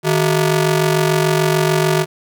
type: ring-modulated tone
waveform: sawtooth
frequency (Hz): 264.8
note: C4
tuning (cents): +21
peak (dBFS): -6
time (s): 0.03-2.06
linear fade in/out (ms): 50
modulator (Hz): 109
effects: none